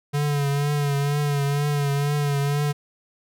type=tone with vibrato; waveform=square; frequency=143.7 Hz; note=D3; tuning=37 cents flat; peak=-21 dBFS; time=0.13-2.73 s; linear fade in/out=20 ms; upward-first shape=triangle; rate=2.1 Hz; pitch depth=46 cents each way; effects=none